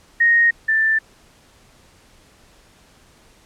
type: tone pair in turn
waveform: sine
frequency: 1864.7 / 1772.4 Hz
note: A#6 / A6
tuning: 0 / +12 cents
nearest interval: minor second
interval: 88 cents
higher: first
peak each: -11 / -14 dBFS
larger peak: first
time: 0.2-0.51 / 0.68-0.99 s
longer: neither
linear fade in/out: 10 ms
effects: pink hiss -52 dBFS RMS until 3.45 s + low-pass 10000 Hz 12 dB/octave